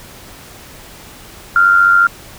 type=tone with amplitude modulation; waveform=sine; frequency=1391 Hz; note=F6; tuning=7 cents flat; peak=-4 dBFS; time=1.56-2.07 s; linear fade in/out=2 ms; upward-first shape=sine; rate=94.4 Hz; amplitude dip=55%; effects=pink hiss -37 dBFS RMS until 2.38 s